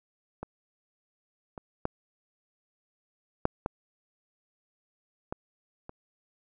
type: clicks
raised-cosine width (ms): 1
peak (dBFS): -22 / -26 / -14 / -9 / -15 / -19 / -27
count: 7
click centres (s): 0.43 / 1.578 / 1.854 / 3.454 / 3.661 / 5.325 / 5.894
effects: none